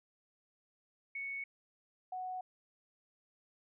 sine tone pair in turn, 2217 / 739.8 Hz, C#7 / F#5, 0 / 0 cents, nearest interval octave + perfect fifth, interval 1900 cents, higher first, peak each -38 / -38 dBFS, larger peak neither, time 1.15-1.44 / 2.12-2.41 s, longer neither, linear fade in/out 5 ms, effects none

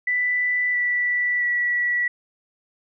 sine tone with pitch steps, 1983 / 1963.6 / 1944.4 Hz, B6 / B6 / B6, +7 / -10 / -28 cents, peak -19 dBFS, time 0.07-2.08 s, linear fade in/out 5 ms, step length 670 ms, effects none

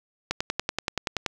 click train, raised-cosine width 0.2 ms, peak -8 dBFS, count 11, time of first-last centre 0.31-1.262 s, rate 10.5 Hz, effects 7-bit

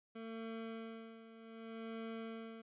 25% pulse tone with tremolo, 225.5 Hz, A3, 43 cents sharp, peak -39 dBFS, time 0.15-2.62 s, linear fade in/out 10 ms, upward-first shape sine, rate 0.65 Hz, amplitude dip 75%, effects resampled to 8000 Hz

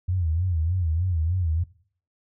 sine tone with vibrato, 85.5 Hz, F2, 36 cents flat, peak -21 dBFS, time 0.08-1.64 s, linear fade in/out 10 ms, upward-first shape sine, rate 3.3 Hz, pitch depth 150 cents each way, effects noise-tail reverb RT60 0.5 s tail -18 dB re dry

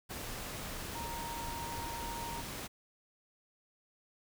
sine tone in noise, 932.3 Hz, A#5, in tune, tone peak -41 dBFS, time 0.94-2.42 s, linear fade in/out 20 ms, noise pink, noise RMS -42 dBFS, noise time 0.09-2.68 s, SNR -2 dB, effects none

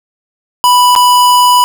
square tone with dropouts, 987.8 Hz, B5, in tune, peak -5 dBFS, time 0.64-1.64 s, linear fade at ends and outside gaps 0 ms, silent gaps 0.952-0.961 s, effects none

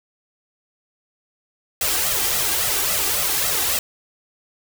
white noise with flanger, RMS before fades -21 dBFS, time 1.81-3.79 s, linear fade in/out 2 ms, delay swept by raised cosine 1.5 to 2.6 ms, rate 3.6 Hz, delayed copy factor +0.7, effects none

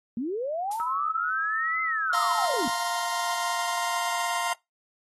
sine linear two-way sweep, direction up then down, 216.1 to 2076 to 216.1 Hz, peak -27 dBFS, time 0.17-2.68 s, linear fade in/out 2 ms, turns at 1.82 s
violet noise with exponential decay, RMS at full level -32 dBFS, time 0.71-0.98 s, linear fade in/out 5 ms, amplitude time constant 57 ms
sine tone, 1301 Hz, E6, 23 cents flat, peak -28 dBFS, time 0.8-2.45 s, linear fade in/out 0 ms
sawtooth chord, F suspended fourth, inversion none, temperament just, 698.5 / 931.3 / 1047.7 Hz, F5 / Bb5 / C6, 0 / -2 / +2 cents, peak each -27 dBFS, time 2.13-4.53 s, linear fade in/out 2 ms
effects noise-tail reverb RT60 0.2 s tail -23 dB re dry + AAC 32 kbps

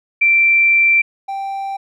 sine / triangle tone pair in turn, 2349 / 783.9 Hz, D7 / G5, 0 / 0 cents, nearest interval octave + perfect fifth, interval 1900 cents, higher first, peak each -9 / -19 dBFS, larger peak first, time 0.21-1.02 / 1.28-1.77 s, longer first, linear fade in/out 10 ms, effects none

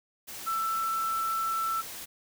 sine tone in noise, 1330 Hz, E6, 15 cents sharp, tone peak -27 dBFS, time 0.46-1.82 s, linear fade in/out 20 ms, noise white, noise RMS -41 dBFS, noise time 0.27-2.06 s, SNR +11 dB, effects none

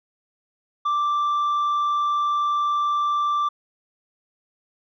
sine tone with tanh clipping, 1174.7 Hz, D6, in tune, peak -20 dBFS, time 0.85-3.49 s, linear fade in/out 10 ms, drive 3 dB, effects none

